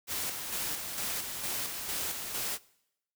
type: noise with tremolo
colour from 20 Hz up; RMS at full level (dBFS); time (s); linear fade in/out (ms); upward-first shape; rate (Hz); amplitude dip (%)
white; -34; 0.07-2.59; 50; square; 2.2; 40
effects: noise-tail reverb RT60 0.8 s tail -22 dB re dry